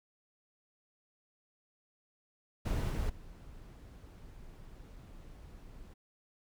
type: noise with level steps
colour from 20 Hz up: brown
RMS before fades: -32 / -34 / -51 dBFS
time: 2.65-5.94 s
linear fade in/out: 10 ms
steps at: 2.89 / 3.09 s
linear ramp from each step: 10 ms
effects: none